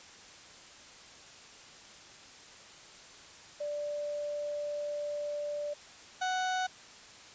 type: tone pair in turn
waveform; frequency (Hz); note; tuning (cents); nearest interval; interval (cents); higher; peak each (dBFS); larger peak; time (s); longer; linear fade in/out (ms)
sine / 30% pulse; 587.3 / 742.4; D5 / F#5; 0 / +6; major third; 406; second; -33 / -27; second; 3.6-5.74 / 6.21-6.67; first; 10
effects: white hiss -52 dBFS RMS until 7.34 s + resampled to 16000 Hz